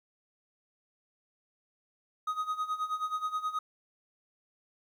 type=tone with tremolo; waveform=triangle; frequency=1253 Hz; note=D#6; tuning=12 cents sharp; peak=-26 dBFS; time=2.27-3.59 s; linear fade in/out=5 ms; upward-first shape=sine; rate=9.4 Hz; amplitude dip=80%; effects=11-bit